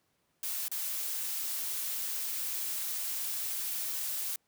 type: noise with dropouts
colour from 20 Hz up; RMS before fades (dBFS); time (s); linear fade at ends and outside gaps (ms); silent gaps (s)
blue; -35; 0.43-4.36; 2; 0.682-0.715
effects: pink hiss -75 dBFS RMS until 4.47 s + high-pass 100 Hz 12 dB/octave